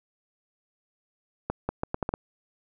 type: accelerating click train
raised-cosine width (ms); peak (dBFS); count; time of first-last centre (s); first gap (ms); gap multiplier
1; -13; 7; 1.5-2.139; 190; 0.76
effects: none